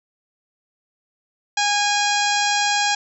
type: harmonic tone with a mistuned harmonic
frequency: 821 Hz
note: G#5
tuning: 20 cents flat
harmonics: 1 / 2 / 3 / 4 / 5 / 6 / 7 / 8 / 9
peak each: -21 / -24 / -26 / -27 / -28 / -29 / -29 / -30 / -31 dBFS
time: 1.57-2.95 s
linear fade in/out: 5 ms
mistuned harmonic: 7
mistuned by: -37 cents
effects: none